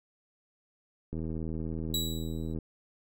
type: click train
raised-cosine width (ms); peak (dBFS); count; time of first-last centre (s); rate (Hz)
3; -24; 118; 1.13-2.587; 80.3
type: tone with exponential decay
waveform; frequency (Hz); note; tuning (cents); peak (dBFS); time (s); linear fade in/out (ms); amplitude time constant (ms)
sawtooth; 3900; B7; -23; -24; 1.94-2.54; 2; 130
effects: none